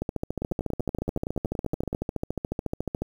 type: two click trains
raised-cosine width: 2 ms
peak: -16 / -14 dBFS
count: 17 / 43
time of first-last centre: 0.42-1.929 / 0.02-3.02 s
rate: 10.6 / 14 Hz
effects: 8-bit